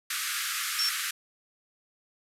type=band-pass noise; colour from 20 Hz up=pink; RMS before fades=-32 dBFS; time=0.1-1.11 s; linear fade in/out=5 ms; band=1200 to 14000 Hz; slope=96 dB/octave
type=tone; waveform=sine; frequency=5450 Hz; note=F8; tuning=43 cents flat; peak=-25 dBFS; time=0.79-0.89 s; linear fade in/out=0 ms
effects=none